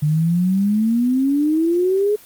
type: exponential sweep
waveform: sine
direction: up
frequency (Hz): 147.4 to 425.3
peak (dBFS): -14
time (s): 0.02-2.16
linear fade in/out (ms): 10
effects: white hiss -45 dBFS RMS until 2.25 s + Opus 24 kbps